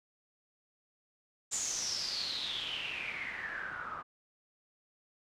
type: noise with low-pass filter sweep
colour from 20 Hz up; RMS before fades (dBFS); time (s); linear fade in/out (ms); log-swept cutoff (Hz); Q
white; -38; 1.51-4.03; 20; 7300 to 1200; 9.3
effects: none